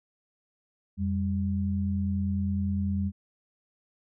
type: tone pair together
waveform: sine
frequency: 87.9 / 197.8 Hz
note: F2 / G3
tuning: +12 / +16 cents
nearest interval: octave + major second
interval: 1404 cents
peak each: -28 dBFS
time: 0.97-3.12 s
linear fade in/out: 50 ms
effects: none